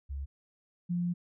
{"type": "tone pair in turn", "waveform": "sine", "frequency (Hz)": [69.3, 175.07], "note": ["C#2", "F3"], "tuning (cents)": [0, 5], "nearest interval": "octave + major third", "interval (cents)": 1605, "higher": "second", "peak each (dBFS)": [-34, -28], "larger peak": "second", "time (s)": [[0.09, 0.26], [0.89, 1.14]], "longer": "second", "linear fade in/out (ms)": 20, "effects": []}